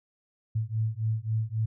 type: beating tone pair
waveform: sine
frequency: 108.7 / 112.4 Hz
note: A2 / A2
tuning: -21 / +37 cents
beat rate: 3.7 Hz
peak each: -29 dBFS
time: 0.55-1.66 s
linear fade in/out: 10 ms
effects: none